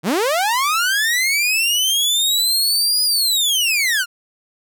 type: linear two-way sweep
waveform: sawtooth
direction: up then down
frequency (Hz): 138.5 to 4978 to 1361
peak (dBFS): -12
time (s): 0.03-4.06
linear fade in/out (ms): 50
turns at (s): 3.03
effects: none